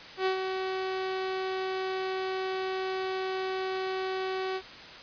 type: tone with ADSR envelope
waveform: sawtooth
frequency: 377.7 Hz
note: F#4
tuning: 36 cents sharp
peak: -20 dBFS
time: 0.17-4.62 s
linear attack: 89 ms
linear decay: 100 ms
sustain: -6 dB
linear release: 60 ms
effects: white hiss -45 dBFS RMS until 5.02 s + resampled to 11025 Hz